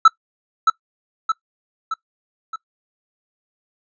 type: tone with echo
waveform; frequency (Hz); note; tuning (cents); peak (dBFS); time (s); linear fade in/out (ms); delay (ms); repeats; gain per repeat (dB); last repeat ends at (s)
triangle; 1318; E6; -1; -3; 0.05-0.08; 5; 620; 4; -5; 2.56
effects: noise-tail reverb RT60 0.1 s tail -19 dB re dry + resampled to 16000 Hz